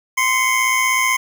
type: tone cluster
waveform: square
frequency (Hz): 1037 / 2075 / 2191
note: C6 / C7 / C#7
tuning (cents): -16 / -15 / -21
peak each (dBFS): -20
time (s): 0.17-1.17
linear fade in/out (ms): 10
effects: 8-bit